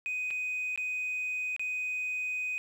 sine tone with dropouts, 2500 Hz, D#7, 8 cents sharp, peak -29 dBFS, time 0.06-2.58 s, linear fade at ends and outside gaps 0 ms, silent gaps 0.305-0.309 / 0.76-0.776 / 1.564-1.595 s, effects tanh soft clip ceiling -28 dBFS + 10-bit

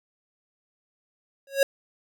square tone with exponential growth, 550 Hz, C#5, 14 cents flat, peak -14 dBFS, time 1.47-1.63 s, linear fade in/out 2 ms, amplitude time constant 33 ms, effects none

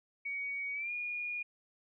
sine tone with pitch glide, 2248 to 2437 Hz, C#7 to D#7, +24 to -37 cents, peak -35 dBFS, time 0.25-1.43 s, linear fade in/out 10 ms, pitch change +139 cents, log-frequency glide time 0.73-0.92 s, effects none

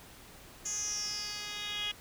10% pulse tone with band-pass filter sweep, 415.3 Hz, G#4, in tune, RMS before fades -37 dBFS, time 0.65-1.92 s, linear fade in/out 10 ms, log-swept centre 6800 to 3200 Hz, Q 8.4, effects pink hiss -53 dBFS RMS until 2 s

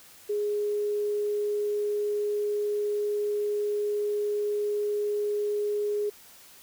sine tone, 415.3 Hz, G#4, in tune, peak -25 dBFS, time 0.29-6.1 s, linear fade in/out 10 ms, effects white hiss -52 dBFS RMS until 6.62 s

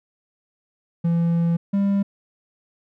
triangle tone pair in turn, 168.8 / 198.97 Hz, E3 / G3, +41 / +26 cents, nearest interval minor third, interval 285 cents, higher second, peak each -15 dBFS, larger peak neither, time 1.04-1.57 / 1.73-2.03 s, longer first, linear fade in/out 10 ms, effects none

